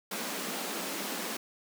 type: high-pass noise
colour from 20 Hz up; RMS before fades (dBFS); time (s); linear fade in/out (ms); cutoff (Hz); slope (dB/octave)
pink; -36; 0.11-1.37; 5; 180; 96
effects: none